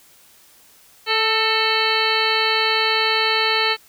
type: harmonic tone with a mistuned harmonic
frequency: 440 Hz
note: A4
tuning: in tune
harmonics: 1 / 2 / 3 / 4 / 5 / 6 / 7 / 9 / 10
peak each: -25 / -25 / -25 / -25 / -25 / -25 / -25 / -25 / -25 dBFS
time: 1.06-3.77 s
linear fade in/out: 50 ms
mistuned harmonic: 4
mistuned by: +34 cents
effects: white hiss -51 dBFS RMS until 3.88 s